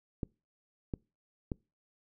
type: clicks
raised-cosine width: 3 ms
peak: -21 dBFS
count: 3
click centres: 0.232 / 0.938 / 1.518 s
effects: noise-tail reverb RT60 0.3 s tail -26 dB re dry